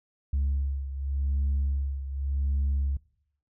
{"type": "beating tone pair", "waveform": "sine", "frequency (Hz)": [69, 69.87], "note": ["C#2", "C#2"], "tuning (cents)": [-7, 14], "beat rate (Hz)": 0.87, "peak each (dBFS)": [-25, -30], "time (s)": [0.33, 2.97], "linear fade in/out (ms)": 5, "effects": ["noise-tail reverb RT60 0.8 s tail -23 dB re dry", "tanh soft clip ceiling -21 dBFS"]}